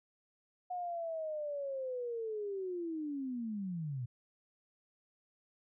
sine linear sweep, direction down, 729 to 116.54 Hz, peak -36 dBFS, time 0.7-4.06 s, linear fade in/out 10 ms, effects none

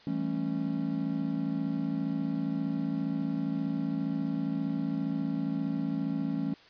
triangle chord, A dominant seventh, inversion second, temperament just, 165 / 198 / 220 / 275 Hz, E3 / G3 / A3 / C#4, +2 / +18 / 0 / -14 cents, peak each -33 / -35 / -33 / -30 dBFS, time 0.07-6.54 s, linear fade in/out 2 ms, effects white hiss -56 dBFS RMS until 6.69 s + resampled to 11025 Hz

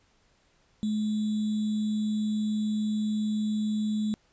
sine tone with sample-and-hold, 213.5 Hz, G#3, 48 cents sharp, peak -25 dBFS, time 0.83-4.14 s, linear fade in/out 0 ms, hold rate 3675 Hz, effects pink hiss -66 dBFS RMS until 4.32 s + resampled to 16000 Hz

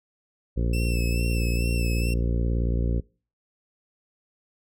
harmonic tone, 58.27 Hz, A#1, in tune, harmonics 1 / 2 / 3 / 4 / 5 / 6 / 7 / 8 / 9, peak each -23 / -29 / -33 / -35 / -37 / -39 / -40 / -41 / -42 dBFS, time 0.56-3.01 s, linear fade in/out 20 ms
sawtooth tone with vibrato, 2648 Hz, E7, 7 cents sharp, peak -30 dBFS, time 0.73-2.14 s, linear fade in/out 5 ms, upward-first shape sine, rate 2.3 Hz, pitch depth 46 cents each way
effects noise-tail reverb RT60 0.4 s tail -25 dB re dry

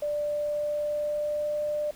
sine tone with pitch glide, 590 to 596.5 Hz, D5 to D5, +8 to +27 cents, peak -26 dBFS, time 0.02-1.91 s, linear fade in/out 5 ms, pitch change +19 cents, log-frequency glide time 0.12-1.64 s, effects pink hiss -52 dBFS RMS until 1.95 s

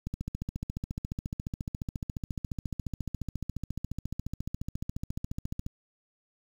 click train, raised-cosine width 5 ms, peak -21 dBFS, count 81, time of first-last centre 0.07-5.664 s, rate 14.3 Hz, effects 8-bit

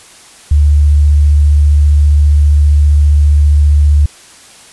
sine tone with vibrato, 73.42 Hz, D2, in tune, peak -4 dBFS, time 0.51-4.06 s, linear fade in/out 5 ms, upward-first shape triangle, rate 15 Hz, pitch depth 18 cents each way, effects white hiss -38 dBFS RMS until 4.72 s + resampled to 24000 Hz

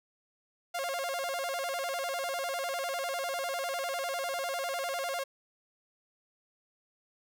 sawtooth tone with vibrato, 616 Hz, D#5, 17 cents flat, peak -28 dBFS, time 0.74-5.24 s, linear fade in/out 10 ms, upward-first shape square, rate 10 Hz, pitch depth 220 cents each way, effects none

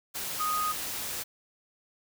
sine tone in noise, 1244.5 Hz, D#6, in tune, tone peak -27 dBFS, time 0.39-0.73 s, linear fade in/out 20 ms, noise white, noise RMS -35 dBFS, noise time 0.14-1.24 s, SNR +5 dB, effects none

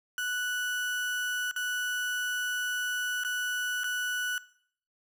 35% pulse tone with dropouts, 1480 Hz, F#6, in tune, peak -28 dBFS, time 0.18-4.38 s, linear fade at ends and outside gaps 1 ms, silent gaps 1.512-1.562 / 3.236-3.248 / 3.835-3.842 s, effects noise-tail reverb RT60 0.6 s tail -19 dB re dry

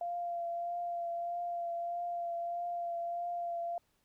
sine tone with vibrato, 691 Hz, F5, 19 cents flat, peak -34 dBFS, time 0.01-3.78 s, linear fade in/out 2 ms, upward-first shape triangle, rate 1.6 Hz, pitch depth 21 cents each way, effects pink hiss -75 dBFS RMS until 4.04 s

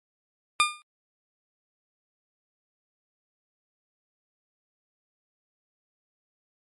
20% pulse tone with exponential decay, 1207 Hz, D6, 47 cents sharp, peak -10 dBFS, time 0.6-0.82 s, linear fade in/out 0 ms, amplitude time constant 47 ms, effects MP3 48 kbps

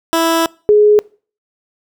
15% pulse / sine tone pair in turn, 329.6 / 419 Hz, E4 / G#4, 0 / +15 cents, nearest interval major third, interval 415 cents, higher second, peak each -5 dBFS, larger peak neither, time 0.13-0.46 / 0.69-0.99 s, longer first, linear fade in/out 0 ms, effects noise-tail reverb RT60 0.4 s tail -24 dB re dry

